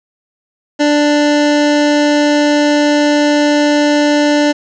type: tone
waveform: 25% pulse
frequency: 294.4 Hz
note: D4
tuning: 4 cents sharp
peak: -5 dBFS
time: 0.79-4.53 s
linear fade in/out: 20 ms
effects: resampled to 16000 Hz + 7-bit